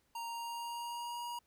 square tone with pitch glide, 931 to 954.4 Hz, A#5 to A#5, -2 to +41 cents, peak -40 dBFS, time 0.15-1.39 s, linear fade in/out 5 ms, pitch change +43 cents, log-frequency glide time 0.27-1.23 s, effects pink hiss -75 dBFS RMS until 1.46 s

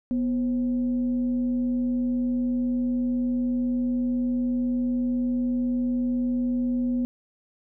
sine tone with frequency modulation, 246 Hz, B3, 7 cents flat, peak -22 dBFS, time 0.11-7.05 s, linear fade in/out 0 ms, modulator 286 Hz, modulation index 0.25, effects none

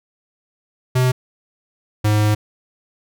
square tone pair in turn, 127.4 / 105.77 Hz, C3 / G#2, -46 / +32 cents, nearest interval minor third, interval 322 cents, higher first, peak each -14 dBFS, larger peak neither, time 0.95-1.12 / 2.04-2.35 s, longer second, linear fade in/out 10 ms, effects none

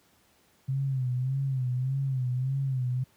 sine tone with vibrato, 130.81 Hz, C3, in tune, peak -25 dBFS, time 0.68-3.04 s, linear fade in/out 10 ms, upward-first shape sine, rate 1.7 Hz, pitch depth 84 cents each way, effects pink hiss -64 dBFS RMS until 3.16 s + high-pass 80 Hz 12 dB/octave

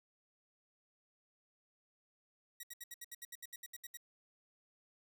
5% pulse tone bursts, 1914 Hz, A#6, 45 cents sharp, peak -35 dBFS, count 14, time 2.6-3.972 s, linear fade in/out 5 ms, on 33 ms, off 70 ms, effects none

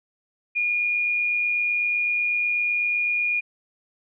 sine tone with amplitude modulation, 2433 Hz, D#7, 39 cents flat, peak -19 dBFS, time 0.55-3.41 s, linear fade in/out 20 ms, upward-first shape sine, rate 108 Hz, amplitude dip 30%, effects none

